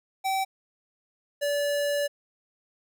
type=tone pair in turn; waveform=square; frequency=770 / 576.8 Hz; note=G5 / D5; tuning=-31 / -31 cents; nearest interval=perfect fourth; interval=500 cents; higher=first; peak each=-25 dBFS; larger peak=neither; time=0.24-0.45 / 1.41-2.08 s; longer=second; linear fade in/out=20 ms; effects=none